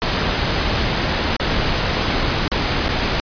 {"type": "noise with dropouts", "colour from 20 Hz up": "pink", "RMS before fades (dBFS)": -19, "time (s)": [0.02, 3.2], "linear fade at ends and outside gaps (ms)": 0, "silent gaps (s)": [[1.365, 1.399], [2.479, 2.517], [2.883, 2.89]], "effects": ["resampled to 11025 Hz"]}